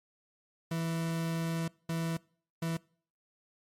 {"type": "tone bursts at uneven times", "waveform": "40% pulse", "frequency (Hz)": 164.81, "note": "E3", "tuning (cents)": 0, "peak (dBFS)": -30, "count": 3, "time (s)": [[0.71, 1.68], [1.89, 2.17], [2.62, 2.77]], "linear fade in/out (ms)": 5, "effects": ["noise-tail reverb RT60 0.5 s tail -24 dB re dry", "MP3 64 kbps"]}